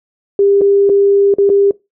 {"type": "tone with dropouts", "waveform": "sine", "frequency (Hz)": 399.5, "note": "G4", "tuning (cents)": 33, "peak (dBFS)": -7, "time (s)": [0.39, 1.71], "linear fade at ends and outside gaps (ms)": 2, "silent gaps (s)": [[0.611, 0.616], [0.893, 0.897], [1.34, 1.384], [1.493, 1.499]], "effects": ["noise-tail reverb RT60 0.2 s tail -20 dB re dry"]}